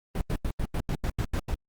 brown noise bursts, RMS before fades -27 dBFS, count 10, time 0.15-1.543 s, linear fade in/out 2 ms, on 61 ms, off 87 ms, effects Opus 32 kbps

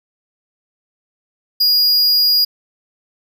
square tone, 4870 Hz, D#8, 38 cents flat, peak -11 dBFS, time 1.6-2.45 s, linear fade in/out 10 ms, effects none

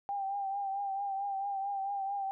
sine tone with vibrato, 791 Hz, G5, 15 cents sharp, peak -32 dBFS, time 0.09-2.31 s, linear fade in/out 0 ms, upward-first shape triangle, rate 4.5 Hz, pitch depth 49 cents each way, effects none

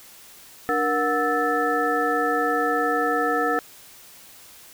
sine tone cluster, 294.8 / 471.9 / 732 / 1311 / 1755 Hz, D4 / A#4 / F#5 / E6 / A6, +7 / +21 / -19 / -10 / -5 cents, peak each -28 / -25 / -26 / -25 / -27 dBFS, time 0.69-3.59 s, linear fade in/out 0 ms, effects white hiss -47 dBFS RMS until 4.73 s

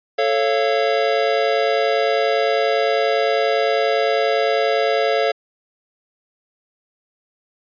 square chord, A augmented, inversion none, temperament just, 440 / 550 / 687.5 Hz, A4 / C#5 / E#5, 0 / -14 / -27 cents, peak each -21 dBFS, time 0.18-5.32 s, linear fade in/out 10 ms, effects resampled to 11025 Hz

